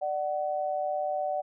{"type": "tone pair together", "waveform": "sine", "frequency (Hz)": [594, 750.3], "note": ["D5", "F#5"], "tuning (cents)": [20, 24], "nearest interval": "major third", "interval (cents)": 404, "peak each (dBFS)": [-30, -30], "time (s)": [0.01, 1.42], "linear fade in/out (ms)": 20, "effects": []}